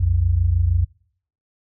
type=tone pair together; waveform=sine; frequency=61.8 / 88.21 Hz; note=B1 / F2; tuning=+2 / +18 cents; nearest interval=tritone; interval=616 cents; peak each=-20 / -16 dBFS; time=0-0.85 s; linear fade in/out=10 ms; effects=noise-tail reverb RT60 0.6 s tail -24 dB re dry